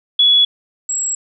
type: tone pair in turn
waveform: sine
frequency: 3388 / 7668 Hz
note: G#7 / A#8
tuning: +34 / +48 cents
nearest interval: octave + major second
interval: 1414 cents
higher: second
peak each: -8 / -17 dBFS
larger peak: first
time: 0.19-0.45 / 0.89-1.15 s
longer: neither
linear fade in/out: 5 ms
effects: none